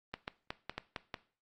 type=clicks; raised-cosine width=0.3 ms; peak=-21 dBFS; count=7; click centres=0.14 / 0.279 / 0.505 / 0.696 / 0.78 / 0.962 / 1.142 s; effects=noise-tail reverb RT60 0.4 s tail -17 dB re dry + Opus 32 kbps